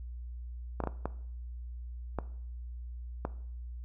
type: clicks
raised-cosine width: 1 ms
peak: -18 dBFS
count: 6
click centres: 0.803 / 0.838 / 0.873 / 1.056 / 2.187 / 3.251 s
effects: noise-tail reverb RT60 0.6 s tail -17 dB re dry + added 60 Hz sine -39 dBFS peak until 3.84 s